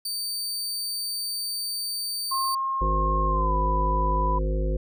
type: tone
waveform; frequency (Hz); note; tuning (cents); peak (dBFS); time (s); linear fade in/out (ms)
sawtooth; 4600; D8; -37; -25; 0.05-2.55; 5
type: tone with pitch glide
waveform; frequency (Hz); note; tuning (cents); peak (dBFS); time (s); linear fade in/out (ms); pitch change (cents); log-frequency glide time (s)
sine; 1071 to 993.5; C6 to B5; +40 to +10; -24; 2.31-4.39; 10; -130; 3.27-3.55
type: harmonic tone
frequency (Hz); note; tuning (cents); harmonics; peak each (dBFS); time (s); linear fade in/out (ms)
51.8; G#1; -4; 1 / 3 / 5 / 7 / 9 / 10; -23 / -33 / -38 / -34 / -40 / -34; 2.81-4.77; 5
effects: none